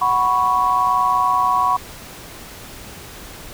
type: chord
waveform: sine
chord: F# suspended fourth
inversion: none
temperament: equal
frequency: 740 / 987.8 / 1108.7 Hz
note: F#5 / B5 / C#6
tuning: 0 / 0 / 0 cents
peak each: -22 / -18 / -17 dBFS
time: 0.01-1.77 s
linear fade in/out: 10 ms
effects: pink hiss -37 dBFS RMS until 3.53 s